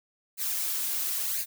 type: noise with flanger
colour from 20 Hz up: blue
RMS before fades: -30 dBFS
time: 0.37-1.46 s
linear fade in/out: 50 ms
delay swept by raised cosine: 0.44 to 4.34 ms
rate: 0.97 Hz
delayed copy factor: +0.55
effects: none